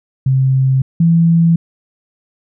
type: tone pair in turn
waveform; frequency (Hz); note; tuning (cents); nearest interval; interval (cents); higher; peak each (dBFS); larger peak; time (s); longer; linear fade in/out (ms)
sine; 132.5 / 166.94; C3 / E3; +22 / +22; major third; 400; second; -9 / -7; second; 0.26-0.82 / 1-1.56; neither; 5
effects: none